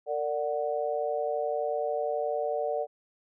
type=chord; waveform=sine; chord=Bb augmented; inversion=none; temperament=equal with one note detuned; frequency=456 / 587.3 / 740 Hz; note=Bb4 / D5 / F#5; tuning=-38 / 0 / 0 cents; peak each=-32 / -30 / -33 dBFS; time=0.06-2.87 s; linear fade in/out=50 ms; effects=none